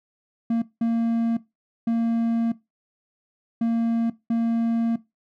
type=tone bursts at uneven times; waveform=triangle; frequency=230.2 Hz; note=A#3; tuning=22 cents flat; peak=-17 dBFS; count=5; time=0.5-0.62 / 0.81-1.37 / 1.87-2.52 / 3.61-4.1 / 4.3-4.96 s; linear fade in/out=5 ms; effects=noise-tail reverb RT60 0.2 s tail -18 dB re dry